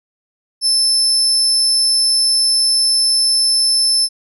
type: tone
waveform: 35% pulse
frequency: 5274 Hz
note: E8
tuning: in tune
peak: -9 dBFS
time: 0.61-4.09 s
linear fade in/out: 50 ms
effects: none